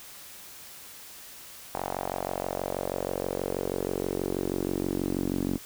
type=tone with band-pass filter sweep; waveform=sawtooth; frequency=46.25 Hz; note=F#1; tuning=in tune; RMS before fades=-31 dBFS; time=1.74-5.58 s; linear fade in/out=10 ms; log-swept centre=790 to 270 Hz; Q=2.8; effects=white hiss -46 dBFS RMS until 5.65 s